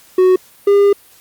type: tone pair in turn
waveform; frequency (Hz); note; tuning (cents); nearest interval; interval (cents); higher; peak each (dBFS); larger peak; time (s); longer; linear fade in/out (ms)
triangle; 369.9 / 402.9; F#4 / G4; 0 / +48; minor second; 148; second; -5; neither; 0.18-0.36 / 0.67-0.93; second; 5
effects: white hiss -46 dBFS RMS until 1.2 s + Opus 48 kbps